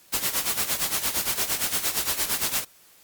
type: noise with tremolo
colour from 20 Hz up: white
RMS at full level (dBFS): -23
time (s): 0.12-2.65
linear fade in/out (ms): 20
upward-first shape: sine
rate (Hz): 8.7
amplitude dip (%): 75
effects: white hiss -55 dBFS RMS until 3.03 s + Opus 48 kbps